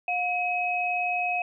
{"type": "tone pair together", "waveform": "sine", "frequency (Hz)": [716, 2547], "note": ["F5", "D#7"], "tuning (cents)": [43, 40], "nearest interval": "octave + minor seventh", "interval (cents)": 2197, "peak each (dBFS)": [-27, -27], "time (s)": [0.08, 1.42], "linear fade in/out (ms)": 2, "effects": []}